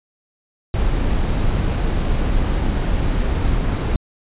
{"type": "noise", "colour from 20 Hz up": "brown", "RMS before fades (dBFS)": -18, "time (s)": [0.74, 3.96], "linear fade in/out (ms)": 2, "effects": ["resampled to 8000 Hz"]}